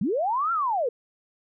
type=linear two-way sweep; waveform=sine; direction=up then down; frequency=159.6 to 1391 to 445.5 Hz; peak=-22 dBFS; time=0.01-0.89 s; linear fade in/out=5 ms; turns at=0.52 s; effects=none